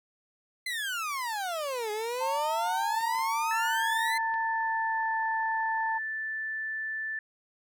30% pulse exponential two-way sweep, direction down then up, 2077 to 415.3 to 2077 Hz, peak -28 dBFS, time 0.66-4.18 s, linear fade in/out 5 ms, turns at 1.91 s
sine tone with pitch glide, 906 to 894.6 Hz, A#5 to A5, -50 to +28 cents, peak -28 dBFS, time 2.2-5.99 s, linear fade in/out 20 ms, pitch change -22 cents, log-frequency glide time 4.43-5.17 s
clicks, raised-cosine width 0.3 ms, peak -32 dBFS, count 4, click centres 3.009 / 3.151 / 3.191 / 4.341 s
sine tone, 1760 Hz, A6, in tune, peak -31 dBFS, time 3.51-7.19 s, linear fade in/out 2 ms
effects none

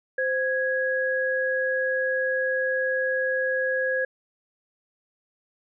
sine tone pair together, 520 / 1659.5 Hz, C5 / G#6, -11 / -2 cents, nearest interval octave + minor sixth, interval 2009 cents, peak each -25 dBFS, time 0.18-4.05 s, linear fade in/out 5 ms, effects none

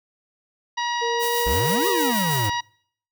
harmonic tone, 956 Hz, A#5, 43 cents sharp, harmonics 1 / 2 / 3 / 4 / 5 / 6, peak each -24 / -29 / -34 / -33 / -38 / -37 dBFS, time 0.77-2.61 s, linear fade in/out 10 ms
sine tone with pitch glide, 466.2 to 474.1 Hz, A#4 to A#4, 0 to +29 cents, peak -24 dBFS, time 1.01-2.12 s, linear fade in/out 20 ms, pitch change +29 cents, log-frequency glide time 1.15-1.39 s
blue noise with tremolo, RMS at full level -28 dBFS, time 1.19-2.5 s, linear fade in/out 50 ms, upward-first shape sine, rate 6.3 Hz, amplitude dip 40%
square exponential two-way sweep, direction up then down, 53 to 415.3 to 97.7 Hz, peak -24 dBFS, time 1.46-2.5 s, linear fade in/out 5 ms, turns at 1.88 s
effects noise-tail reverb RT60 0.6 s tail -25 dB re dry

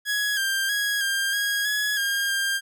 sawtooth tone with pitch steps, 1671 / 1586 / 1657 / 1597 / 1643 / 1684 / 1613 / 1598 Hz, G#6 / G6 / G#6 / G6 / G#6 / G#6 / G6 / G6, +10 / +20 / -4 / +32 / -19 / +24 / +49 / +33 cents, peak -19 dBFS, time 0.05-2.61 s, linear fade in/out 50 ms, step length 320 ms, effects none

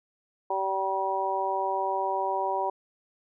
harmonic tone, 192.6 Hz, G3, 30 cents flat, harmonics 2 / 3 / 4 / 5, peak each -33 / -33 / -30 / -29 dBFS, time 0.5-2.7 s, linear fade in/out 5 ms, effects none

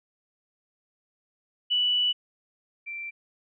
sine tone pair in turn, 2960 / 2349 Hz, F#7 / D7, 0 / 0 cents, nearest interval major third, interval 400 cents, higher first, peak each -21 / -33 dBFS, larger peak first, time 1.7-2.13 / 2.86-3.11 s, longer first, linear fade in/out 20 ms, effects none

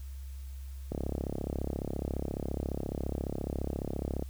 click train, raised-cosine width 2 ms, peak -20 dBFS, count 115, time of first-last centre 0.92-4.224 s, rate 34.5 Hz, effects added 67 Hz sine -39 dBFS peak until 4.29 s + white hiss -60 dBFS RMS until 4.29 s

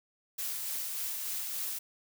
blue noise with tremolo, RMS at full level -35 dBFS, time 0.38-1.79 s, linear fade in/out 10 ms, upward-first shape sine, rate 3.4 Hz, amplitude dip 25%, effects none

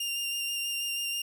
sawtooth tone with vibrato, 2794 Hz, F7, in tune, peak -27 dBFS, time 0-1.22 s, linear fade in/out 5 ms, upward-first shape square, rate 6.2 Hz, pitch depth 10 cents each way, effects none

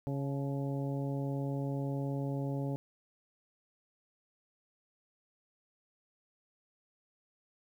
harmonic tone with a mistuned harmonic, 138.6 Hz, C#3, in tune, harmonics 1 / 2 / 3 / 4 / 5 / 6, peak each -34 / -38 / -44 / -43 / -50 / -50 dBFS, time 0.07-2.76 s, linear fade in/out 0 ms, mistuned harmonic 6, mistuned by +51 cents, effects 11-bit

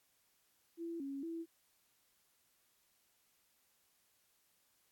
sine tone with pitch steps, 335.5 / 275.9 / 331.2 Hz, E4 / C#4 / E4, +31 / -8 / +8 cents, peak -40 dBFS, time 0.77-1.46 s, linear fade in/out 50 ms, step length 230 ms, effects white hiss -75 dBFS RMS until 4.91 s + AAC 64 kbps

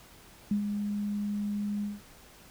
sine tone with ADSR envelope, 205.7 Hz, G#3, 16 cents flat, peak -23 dBFS, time 0.51-2.01 s, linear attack 4 ms, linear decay 100 ms, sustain -6 dB, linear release 180 ms, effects pink hiss -54 dBFS RMS until 2.5 s

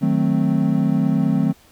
triangle chord, D# diminished seventh, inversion none, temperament equal, 155.56 / 185 / 220 / 261.6 Hz, D#3 / F#3 / A3 / C4, 0 / 0 / 0 / 0 cents, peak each -19 dBFS, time 0.01-1.53 s, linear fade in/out 20 ms, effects pink hiss -52 dBFS RMS until 1.71 s

